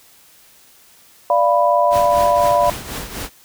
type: chord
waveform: sine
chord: B diminished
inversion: first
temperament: equal with one note detuned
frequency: 587.3 / 692 / 987.8 Hz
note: D5 / F5 / B5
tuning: 0 / -16 / 0 cents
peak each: -16 dBFS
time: 1.3-2.7 s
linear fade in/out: 2 ms
type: noise with tremolo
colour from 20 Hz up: pink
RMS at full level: -26 dBFS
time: 1.9-3.3 s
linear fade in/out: 50 ms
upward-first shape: triangle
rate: 4 Hz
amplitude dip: 65%
effects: white hiss -49 dBFS RMS until 3.44 s